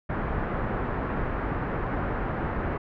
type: low-pass noise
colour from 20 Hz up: pink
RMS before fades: -29 dBFS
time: 0.09-2.78 s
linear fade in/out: 10 ms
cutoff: 1700 Hz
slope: 24 dB/octave
effects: none